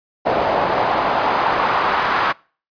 pink noise with band-pass filter sweep, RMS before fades -18 dBFS, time 0.25-2.33 s, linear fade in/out 20 ms, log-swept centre 670 to 1200 Hz, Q 1.9, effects noise-tail reverb RT60 0.4 s tail -25 dB re dry + resampled to 11025 Hz

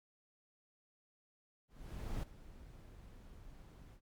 brown noise with ADSR envelope, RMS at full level -39 dBFS, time 1.68-4.01 s, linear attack 550 ms, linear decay 7 ms, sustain -16 dB, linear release 70 ms, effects MP3 96 kbps

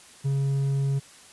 sine tone with hard clipping, 137.8 Hz, C#3, 10 cents flat, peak -23 dBFS, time 0.24-1 s, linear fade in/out 20 ms, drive 3 dB, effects white hiss -50 dBFS RMS until 1.32 s + resampled to 24000 Hz

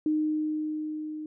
sine tone with level ramp, 307.5 Hz, D#4, 20 cents flat, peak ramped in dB -22 to -34 dBFS, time 0.06-1.26 s, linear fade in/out 2 ms, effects none

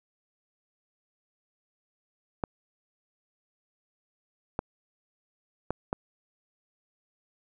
clicks, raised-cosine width 1 ms, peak -14 dBFS, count 4, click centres 2.438 / 4.591 / 5.706 / 5.929 s, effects none

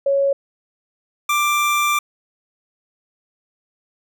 sine / 25% pulse tone pair in turn, 554.4 / 1180.2 Hz, C#5 / D6, 0 / +8 cents, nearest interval octave + minor second, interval 1308 cents, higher second, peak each -14 / -12 dBFS, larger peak second, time 0.06-0.33 / 1.29-1.99 s, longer second, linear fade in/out 5 ms, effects none

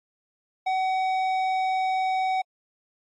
sine tone with tanh clipping, 754 Hz, F#5, 32 cents sharp, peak -24 dBFS, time 0.66-2.42 s, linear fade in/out 10 ms, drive 11 dB, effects AAC 64 kbps

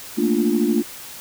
sine chord, Bb major seventh, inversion third, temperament equal, 220 / 233.1 / 293.7 / 349.2 Hz, A3 / Bb3 / D4 / F4, 0 / 0 / 0 / 0 cents, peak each -21 dBFS, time 0.17-0.83 s, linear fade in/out 20 ms, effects tanh soft clip ceiling -7 dBFS + white hiss -37 dBFS RMS until 1.2 s

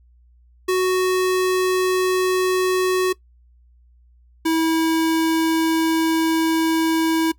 square tone pair in turn, 370 / 324.3 Hz, F#4 / E4, 0 / -28 cents, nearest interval major second, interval 228 cents, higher first, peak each -17 dBFS, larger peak neither, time 0.68-3.13 / 4.45-7.32 s, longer second, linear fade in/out 10 ms, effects noise-tail reverb RT60 0.1 s tail -20 dB re dry + added 60 Hz sine -50 dBFS peak until 7.38 s

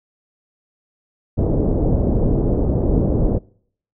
pink low-pass noise, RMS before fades -17 dBFS, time 1.37-3.39 s, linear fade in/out 20 ms, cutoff 540 Hz, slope 24 dB/octave, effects noise-tail reverb RT60 0.6 s tail -25 dB re dry

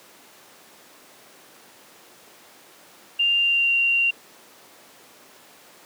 sine tone with pitch glide, 2794 to 2764 Hz, F7 to F7, 0 to -19 cents, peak -17 dBFS, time 3.19-4.11 s, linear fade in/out 10 ms, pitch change -19 cents, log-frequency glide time 3.37-3.72 s, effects pink hiss -49 dBFS RMS until 5.85 s + high-pass 300 Hz 12 dB/octave

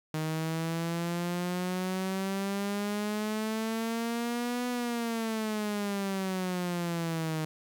sawtooth exponential two-way sweep, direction up then down, 155.56 to 246.9 to 155.56 Hz, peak -26 dBFS, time 0.14-7.45 s, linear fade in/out 2 ms, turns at 4.68 s, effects 10-bit

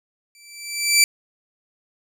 15% pulse tone with exponential growth, 2331 Hz, D7, 14 cents flat, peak -3 dBFS, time 0.35-1.04 s, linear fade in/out 1 ms, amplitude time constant 150 ms, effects none

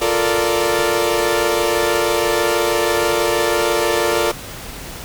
sawtooth chord, Bb major seventh, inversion second, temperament equal, 349.2 / 440 / 466.2 / 587.3 Hz, F4 / A4 / Bb4 / D5, 0 / 0 / 0 / 0 cents, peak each -17 dBFS, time 0.01-4.32 s, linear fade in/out 10 ms, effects pink hiss -32 dBFS RMS until 5.04 s

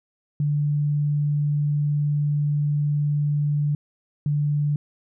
sine tone pair in turn, 146.83 / 146.83 Hz, D3 / D3, 0 / 0 cents, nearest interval unison, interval 0 cents, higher neither, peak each -19 dBFS, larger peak neither, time 0.4-3.75 / 4.26-4.76 s, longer first, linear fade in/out 2 ms, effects none

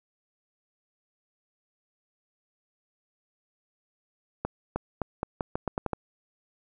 accelerating click train, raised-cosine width 1 ms, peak -14 dBFS, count 10, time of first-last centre 4.45-5.933 s, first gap 310 ms, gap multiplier 0.83, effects none

